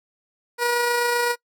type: tone with amplitude modulation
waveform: 15% pulse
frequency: 480 Hz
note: B4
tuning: 49 cents flat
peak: -12 dBFS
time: 0.58-1.36 s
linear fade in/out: 50 ms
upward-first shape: sine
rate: 27.8 Hz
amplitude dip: 25%
effects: noise-tail reverb RT60 0.1 s tail -24 dB re dry